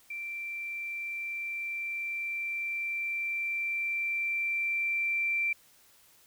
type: tone with level ramp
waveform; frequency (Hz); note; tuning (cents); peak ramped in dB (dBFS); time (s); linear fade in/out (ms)
sine; 2350; D7; +1; -35 to -26; 0.1-5.53; 5
effects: white hiss -61 dBFS RMS until 6.26 s